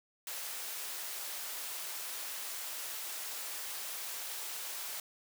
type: high-pass noise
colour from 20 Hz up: white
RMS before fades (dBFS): -41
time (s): 0.27-5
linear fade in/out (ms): 2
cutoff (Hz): 510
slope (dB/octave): 12
effects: none